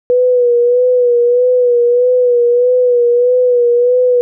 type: tone with vibrato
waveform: sine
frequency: 489.6 Hz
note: B4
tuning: 15 cents flat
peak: -7 dBFS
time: 0.1-4.21 s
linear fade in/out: 0 ms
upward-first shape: sine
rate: 1.6 Hz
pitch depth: 43 cents each way
effects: none